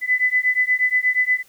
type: beating tone pair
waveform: sine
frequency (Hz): 2000 / 2008.4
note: B6 / B6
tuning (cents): +21 / +29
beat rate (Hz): 8.4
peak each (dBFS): -19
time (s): 0.01-1.43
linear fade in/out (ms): 50
effects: white hiss -54 dBFS RMS until 1.48 s